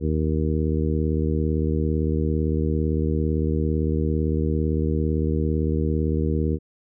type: harmonic tone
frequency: 77.78 Hz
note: D#2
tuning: in tune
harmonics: 1 / 2 / 3 / 4 / 5 / 6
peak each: -23 / -26 / -28 / -29 / -30 / -31 dBFS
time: 0-6.59 s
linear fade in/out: 50 ms
effects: none